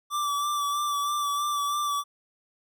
square tone with vibrato, 1164 Hz, D6, 16 cents flat, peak -26 dBFS, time 0.1-2.04 s, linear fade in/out 50 ms, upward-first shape sine, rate 3.1 Hz, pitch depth 28 cents each way, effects none

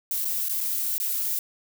violet noise with dropouts, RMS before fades -27 dBFS, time 0.11-1.39 s, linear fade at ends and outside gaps 1 ms, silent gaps 0.246-0.253 / 0.485-0.494 / 0.606-0.61 / 0.981-1 s, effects none

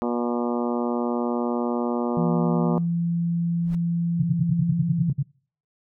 harmonic tone, 120 Hz, B2, 49 cents flat, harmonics 2 / 3 / 4 / 5 / 6 / 7 / 8 / 9 / 10, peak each -25 / -29 / -31 / -33 / -35 / -36 / -37 / -38 / -39 dBFS, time 0.02-2.78 s, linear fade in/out 0 ms
sine tone, 170 Hz, F3, 46 cents flat, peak -21 dBFS, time 2.17-5.1 s, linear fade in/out 2 ms
brown noise with exponential growth, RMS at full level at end -32 dBFS, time 3.58-3.75 s, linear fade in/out 1 ms, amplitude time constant 35 ms
sine tone bursts, 140 Hz, C#3, 18 cents sharp, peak -19 dBFS, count 11, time 4.19-5.23 s, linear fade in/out 10 ms, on 50 ms, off 49 ms
effects noise-tail reverb RT60 0.5 s tail -26 dB re dry

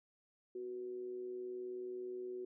sine tone with amplitude modulation, 370 Hz, F#4, in tune, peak -39 dBFS, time 0.55-2.45 s, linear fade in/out 5 ms, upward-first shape sine, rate 119 Hz, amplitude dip 45%, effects none

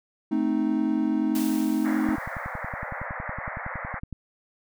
triangle chord, A diminished, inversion none, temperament equal, 220 / 261.6 / 311.1 Hz, A3 / C4 / Eb4, 0 / 0 / 0 cents, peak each -25 / -25 / -23 dBFS, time 0.31-2.16 s, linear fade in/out 10 ms
white noise with exponential decay, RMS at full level -35 dBFS, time 1.35-3.06 s, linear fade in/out 2 ms, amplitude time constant 370 ms
white band-pass noise, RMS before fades -35 dBFS, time 1.84-4 s, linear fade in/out 20 ms, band 500 to 2100 Hz, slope 96 dB/octave
click train, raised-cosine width 5 ms, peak -23 dBFS, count 23, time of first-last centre 2.09-4.127 s, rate 10.8 Hz
effects none

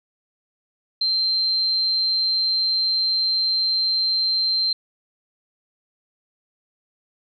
sine tone, 4136 Hz, C8, 21 cents flat, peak -18 dBFS, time 1.01-4.73 s, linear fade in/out 5 ms, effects none

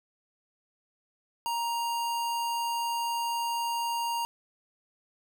square tone, 936 Hz, A#5, 7 cents sharp, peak -29 dBFS, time 1.46-4.25 s, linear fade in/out 0 ms, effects none

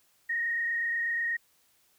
sine tone with frequency modulation, 1864.7 Hz, A#6, in tune, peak -27 dBFS, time 0.29-1.37 s, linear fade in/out 10 ms, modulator 28.2 Hz, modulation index 0.98, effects white hiss -67 dBFS RMS until 1.98 s

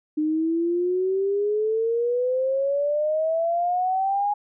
sine exponential sweep, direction up, 302.6 to 830.6 Hz, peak -20 dBFS, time 0.17-4.34 s, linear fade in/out 10 ms, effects none

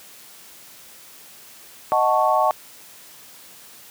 sine chord, D# half-diminished seventh, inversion none, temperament equal, 622.3 / 740 / 880 / 1108.7 Hz, D#5 / F#5 / A5 / C#6, 0 / 0 / 0 / 0 cents, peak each -21 dBFS, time 1.92-2.51 s, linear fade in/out 0 ms, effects white hiss -45 dBFS RMS until 3.9 s + high-pass 100 Hz 12 dB/octave

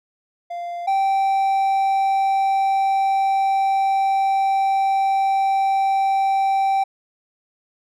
triangle tone pair in turn, 694 / 779 Hz, F5 / G5, -11 / -11 cents, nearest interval major second, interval 200 cents, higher second, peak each -24 / -14 dBFS, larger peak second, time 0.5-0.87 / 0.87-6.84 s, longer second, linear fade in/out 10 ms, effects none

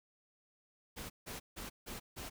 pink noise bursts, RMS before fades -45 dBFS, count 5, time 0.96-2.3 s, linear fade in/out 20 ms, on 140 ms, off 160 ms, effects none

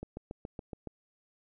click train, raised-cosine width 2 ms, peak -26 dBFS, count 7, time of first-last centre 0.03-0.873 s, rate 7.12 Hz, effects none

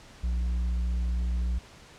sine tone with tanh clipping, 60.1 Hz, B1, 46 cents flat, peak -26 dBFS, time 0.23-1.59 s, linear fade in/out 10 ms, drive 5 dB, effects pink hiss -51 dBFS RMS until 1.98 s + low-pass 7000 Hz 12 dB/octave

